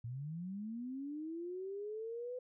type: linear sweep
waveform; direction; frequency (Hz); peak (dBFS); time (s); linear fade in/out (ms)
sine; up; 112.1 to 506; -40; 0.04-2.39; 5
effects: none